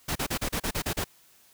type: noise bursts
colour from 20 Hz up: pink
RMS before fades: -29 dBFS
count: 9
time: 0.08-1.044 s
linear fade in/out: 10 ms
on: 76 ms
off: 35 ms
effects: white hiss -59 dBFS RMS until 1.53 s